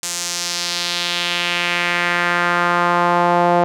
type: tone with band-pass filter sweep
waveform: sawtooth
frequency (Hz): 174.61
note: F3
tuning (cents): 0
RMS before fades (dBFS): -18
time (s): 0.03-3.64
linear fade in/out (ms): 0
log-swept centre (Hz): 7300 to 700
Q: 1.9
effects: none